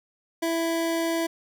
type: tone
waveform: 25% pulse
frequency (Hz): 331.1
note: E4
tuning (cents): +8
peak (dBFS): -20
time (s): 0.42-1.27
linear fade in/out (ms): 10
effects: none